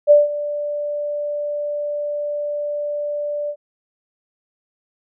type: tone with ADSR envelope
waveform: sine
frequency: 587.3 Hz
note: D5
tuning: in tune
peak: -5 dBFS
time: 0.07-3.56 s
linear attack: 38 ms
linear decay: 170 ms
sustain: -16 dB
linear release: 67 ms
effects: none